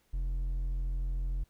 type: tone with hard clipping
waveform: triangle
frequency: 43.35 Hz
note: F1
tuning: 12 cents flat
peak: -31 dBFS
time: 0.13-1.44 s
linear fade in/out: 10 ms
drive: 7 dB
effects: pink hiss -71 dBFS RMS until 1.49 s